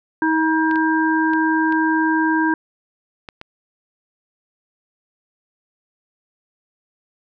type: harmonic tone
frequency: 318.4 Hz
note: D#4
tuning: 40 cents sharp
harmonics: 1 / 3 / 5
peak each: -17 / -21 / -21 dBFS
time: 0.22-2.54 s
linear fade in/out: 2 ms
type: clicks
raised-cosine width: 0.3 ms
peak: -18 dBFS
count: 6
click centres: 0.712 / 0.758 / 1.335 / 1.724 / 3.288 / 3.414 s
effects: none

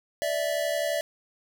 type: tone pair together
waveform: square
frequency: 584.4 / 656 Hz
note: D5 / E5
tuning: -9 / -9 cents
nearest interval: major second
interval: 200 cents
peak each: -29 / -29 dBFS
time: 0.22-1.01 s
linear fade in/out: 0 ms
effects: none

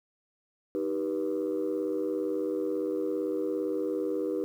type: chord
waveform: sine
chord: Eb augmented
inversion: none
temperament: just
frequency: 311.1 / 388.9 / 486.1 Hz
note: Eb4 / G4 / B4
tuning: 0 / -14 / -28 cents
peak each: -31 dBFS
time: 0.75-4.44 s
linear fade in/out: 0 ms
effects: tanh soft clip ceiling -22 dBFS + 10-bit

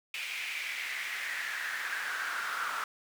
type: noise with high-pass filter sweep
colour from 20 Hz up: brown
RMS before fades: -36 dBFS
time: 0.14-2.84 s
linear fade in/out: 2 ms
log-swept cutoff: 2500 to 1300 Hz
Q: 4.8
effects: none

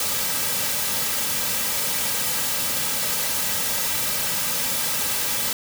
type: noise with comb filter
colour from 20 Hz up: white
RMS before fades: -24 dBFS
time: 0-5.53 s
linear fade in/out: 2 ms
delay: 2.8 ms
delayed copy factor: -0.6
effects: none

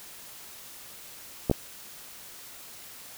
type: clicks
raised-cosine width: 2 ms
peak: -9 dBFS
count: 2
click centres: 1.498 / 1.513 s
effects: white hiss -46 dBFS RMS until 3.17 s

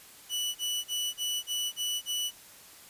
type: tone bursts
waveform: sawtooth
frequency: 2960 Hz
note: F#7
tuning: in tune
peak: -26 dBFS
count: 7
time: 0.29-2.314 s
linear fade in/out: 50 ms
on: 260 ms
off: 34 ms
effects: white hiss -52 dBFS RMS until 2.89 s + resampled to 32000 Hz

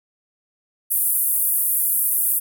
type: band-pass noise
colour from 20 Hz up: pink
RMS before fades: -20 dBFS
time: 0.9-2.4 s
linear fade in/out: 20 ms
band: 10000 to 16000 Hz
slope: 48 dB/octave
effects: none

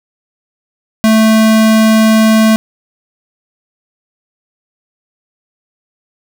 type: tone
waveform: square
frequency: 220 Hz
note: A3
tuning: in tune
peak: -6 dBFS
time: 1.04-2.56 s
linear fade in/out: 0 ms
effects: none

